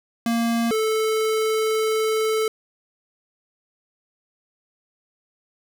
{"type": "tone pair in turn", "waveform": "square", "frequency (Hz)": [232, 438], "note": ["A#3", "A4"], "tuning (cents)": [-8, -8], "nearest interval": "major seventh", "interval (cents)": 1100, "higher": "second", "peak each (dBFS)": -20, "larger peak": "neither", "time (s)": [[0.26, 0.71], [0.71, 2.48]], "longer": "second", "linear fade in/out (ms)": 2, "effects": []}